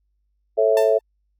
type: chord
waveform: sine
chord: A major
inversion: none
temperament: just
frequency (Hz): 440 / 550 / 660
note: A4 / C#5 / E5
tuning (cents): 0 / -14 / +2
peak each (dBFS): -18 / -20 / -18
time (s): 0.57-0.99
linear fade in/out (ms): 20
type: tone with exponential decay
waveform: sawtooth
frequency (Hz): 891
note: A5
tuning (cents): +22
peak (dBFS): -20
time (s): 0.77-1.01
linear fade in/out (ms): 1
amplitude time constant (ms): 52
effects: added 50 Hz sine -65 dBFS peak until 1.39 s + Opus 48 kbps